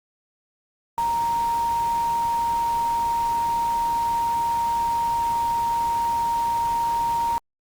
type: tone in noise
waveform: sine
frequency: 932.3 Hz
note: A#5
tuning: in tune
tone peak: -20 dBFS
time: 0.98-7.38 s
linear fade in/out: 0 ms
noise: pink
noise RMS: -38 dBFS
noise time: 0.98-7.38 s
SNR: +15 dB
effects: Opus 48 kbps